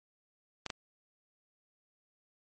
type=clicks; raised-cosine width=0.2 ms; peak=-18 dBFS; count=2; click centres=0.663 / 0.702 s; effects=MP3 48 kbps